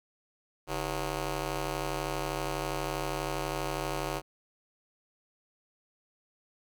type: ring-modulated tone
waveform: 10% pulse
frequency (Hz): 175.8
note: F3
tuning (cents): +12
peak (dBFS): -20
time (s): 0.67-4.22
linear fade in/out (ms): 50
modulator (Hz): 212
effects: none